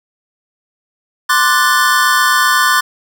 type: chord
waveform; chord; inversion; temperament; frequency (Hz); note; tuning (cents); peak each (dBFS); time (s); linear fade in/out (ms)
square; D dominant seventh; third; equal; 1046.5 / 1174.7 / 1480 / 1760; C6 / D6 / F#6 / A6; 0 / 0 / 0 / 0; -16; 1.29-2.81; 10
effects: none

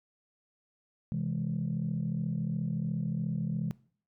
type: chord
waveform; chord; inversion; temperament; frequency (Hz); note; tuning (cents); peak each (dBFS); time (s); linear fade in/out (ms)
sine; C augmented; none; equal; 130.81 / 164.81 / 207.7; C3 / E3 / G#3; 0 / 0 / 0; -34 / -32 / -34; 1.12-3.71; 0
effects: noise-tail reverb RT60 0.5 s tail -22 dB re dry + tanh soft clip ceiling -23 dBFS

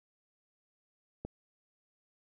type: click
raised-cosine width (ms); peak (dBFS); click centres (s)
2; -25; 1.25
effects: none

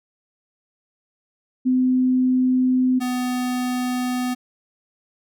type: tone pair in turn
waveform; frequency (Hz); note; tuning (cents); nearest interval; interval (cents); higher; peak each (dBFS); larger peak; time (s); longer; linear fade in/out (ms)
sine / square; 255.3 / 250; C4 / B3; -42 / +21; unison; 37; first; -15 / -22; first; 1.65-3 / 3-4.35; neither; 20
effects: none

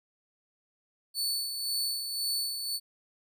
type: tone with tremolo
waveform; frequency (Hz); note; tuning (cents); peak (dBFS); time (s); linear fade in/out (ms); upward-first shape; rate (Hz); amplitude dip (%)
sawtooth; 4467; C#8; +12; -25; 1.14-2.8; 50; sine; 1.9; 50
effects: none

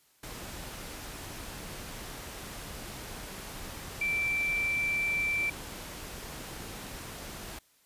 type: tone in noise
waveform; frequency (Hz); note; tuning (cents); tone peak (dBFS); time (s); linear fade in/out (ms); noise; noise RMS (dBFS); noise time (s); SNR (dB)
sine; 2340; D7; -7; -27; 4.01-5.5; 5; pink; -42; 0.23-7.59; +12
effects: white hiss -66 dBFS RMS until 7.85 s + resampled to 32000 Hz

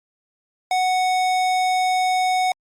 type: tone with hard clipping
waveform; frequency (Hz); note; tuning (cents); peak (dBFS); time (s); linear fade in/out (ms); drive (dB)
sine; 740; F#5; 0; -19; 0.71-2.52; 2; 17
effects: Opus 48 kbps

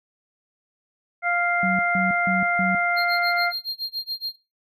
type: harmonic tone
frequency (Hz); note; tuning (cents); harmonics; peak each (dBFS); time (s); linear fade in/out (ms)
698.5; F5; 0; 1 / 2 / 3; -24 / -24 / -24; 1.22-3.53; 50
type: tone bursts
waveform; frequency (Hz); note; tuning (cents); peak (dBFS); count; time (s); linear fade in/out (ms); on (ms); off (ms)
sine; 187.9; F#3; +27; -23; 4; 1.63-2.75; 2; 160; 160
type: tone with tremolo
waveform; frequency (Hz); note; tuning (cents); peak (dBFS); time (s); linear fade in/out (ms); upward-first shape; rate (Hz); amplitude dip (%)
triangle; 4210; C8; +10; -23; 2.96-4.36; 20; sine; 7.1; 100
effects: noise-tail reverb RT60 0.3 s tail -22 dB re dry

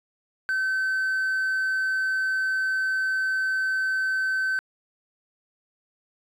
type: tone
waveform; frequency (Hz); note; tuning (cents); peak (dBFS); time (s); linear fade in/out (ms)
triangle; 1535; G6; -37; -20; 0.49-4.59; 0
effects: tanh soft clip ceiling -16 dBFS

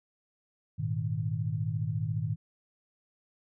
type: chord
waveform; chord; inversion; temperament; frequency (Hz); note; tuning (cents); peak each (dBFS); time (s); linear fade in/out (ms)
sine; Ab suspended second; none; equal with one note detuned; 103.83 / 118.17 / 155.56; Ab2 / Bb2 / Eb3; 0 / +24 / 0; -33; 0.78-2.36; 20
effects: none

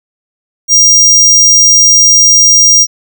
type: tone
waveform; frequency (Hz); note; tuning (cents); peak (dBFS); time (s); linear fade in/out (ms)
square; 5700; F8; +34; -3; 0.68-2.87; 50
effects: none

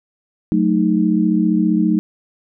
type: chord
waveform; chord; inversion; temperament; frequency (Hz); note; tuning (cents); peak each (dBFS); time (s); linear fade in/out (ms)
sine; D# diminished; first; equal; 185 / 220 / 311.1; F#3 / A3 / D#4; 0 / 0 / 0; -17; 0.52-1.99; 0
effects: none

